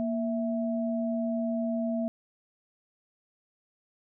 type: tone pair together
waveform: sine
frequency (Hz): 233.9 / 658.1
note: A#3 / E5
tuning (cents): +6 / -3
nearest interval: octave + tritone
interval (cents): 1791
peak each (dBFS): -28 / -32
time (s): 0-2.08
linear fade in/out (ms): 0
effects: none